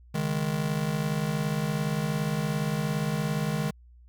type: chord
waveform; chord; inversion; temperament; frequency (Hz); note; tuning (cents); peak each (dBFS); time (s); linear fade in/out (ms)
square; C# suspended second; none; just; 138.59 / 155.92 / 207.9; C#3 / D#3 / G#3; 0 / +4 / +2; -35 / -29 / -32; 0.14-3.71; 10
effects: added 60 Hz sine -50 dBFS peak until 4.08 s